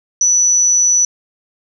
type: tone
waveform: sine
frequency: 5940 Hz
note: F#8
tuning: 6 cents sharp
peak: -9 dBFS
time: 0.21-1.05 s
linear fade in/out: 2 ms
effects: none